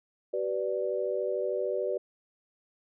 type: chord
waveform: sine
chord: G major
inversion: none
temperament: equal with one note detuned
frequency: 382.4 / 493.9 / 587.3 Hz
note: G4 / B4 / D5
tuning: -43 / 0 / 0 cents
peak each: -32 dBFS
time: 0.33-1.98 s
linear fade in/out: 10 ms
effects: none